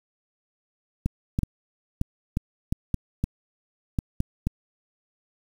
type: clicks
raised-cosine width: 5 ms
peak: -11 dBFS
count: 11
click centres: 1.06 / 1.389 / 1.433 / 2.014 / 2.371 / 2.725 / 2.943 / 3.24 / 3.988 / 4.204 / 4.47 s
effects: 7-bit